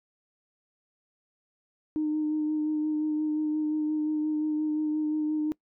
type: tone with vibrato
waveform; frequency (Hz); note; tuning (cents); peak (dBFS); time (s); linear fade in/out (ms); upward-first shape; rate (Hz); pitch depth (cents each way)
sine; 305.9; D#4; -29; -24; 1.96-5.52; 0; sine; 5.7; 16
effects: noise-tail reverb RT60 0.1 s tail -23 dB re dry + tanh soft clip ceiling -20 dBFS